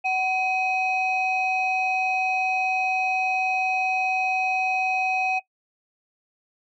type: tone pair together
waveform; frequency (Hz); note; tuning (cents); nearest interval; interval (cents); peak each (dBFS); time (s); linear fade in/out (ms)
sine; 750.7 / 2525; F#5 / D#7; +25 / +25; octave + major sixth; 2100; -22; 0.04-5.4; 20
effects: noise-tail reverb RT60 0.1 s tail -19 dB re dry + tanh soft clip ceiling -16 dBFS